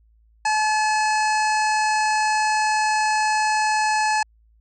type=harmonic tone with a mistuned harmonic; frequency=859 Hz; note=A5; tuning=42 cents flat; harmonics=1 / 2 / 3 / 5 / 6 / 7 / 8 / 9 / 10; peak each=-19 / -25 / -29 / -33 / -35 / -36 / -37 / -38 / -39 dBFS; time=0.45-4.23 s; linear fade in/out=5 ms; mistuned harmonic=6; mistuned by=-35 cents; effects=added 55 Hz sine -54 dBFS peak until 4.6 s